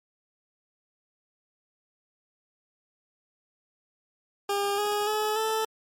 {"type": "tone with pitch steps", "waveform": "20% pulse", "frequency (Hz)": [402.8, 414.8, 427.2, 440], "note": ["G4", "G#4", "G#4", "A4"], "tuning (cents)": [47, -2, 49, 0], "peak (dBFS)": -20, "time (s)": [4.49, 5.65], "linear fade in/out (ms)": 5, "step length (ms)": 290, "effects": ["MP3 64 kbps"]}